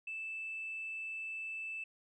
sine tone, 2637 Hz, E7, in tune, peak -38 dBFS, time 0.07-1.84 s, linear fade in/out 5 ms, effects tanh soft clip ceiling -34 dBFS

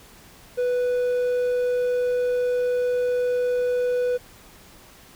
triangle tone, 493.9 Hz, B4, in tune, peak -18 dBFS, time 0.57-4.18 s, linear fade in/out 20 ms, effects pink hiss -49 dBFS RMS until 5.15 s

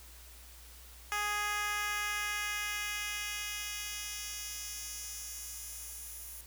10% pulse tone with high-pass filter sweep, 415.3 Hz, G#4, in tune, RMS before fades -38 dBFS, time 1.12-6.41 s, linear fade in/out 0 ms, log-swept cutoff 960 to 11000 Hz, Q 1, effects added 60 Hz sine -53 dBFS peak until 6.46 s + white hiss -55 dBFS RMS until 6.46 s

